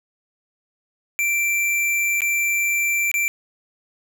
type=tone with dropouts; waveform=square; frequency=2349 Hz; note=D7; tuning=in tune; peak=-19 dBFS; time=1.19-3.28 s; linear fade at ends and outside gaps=0 ms; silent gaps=2.206-2.219 / 3.115-3.141 s; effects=none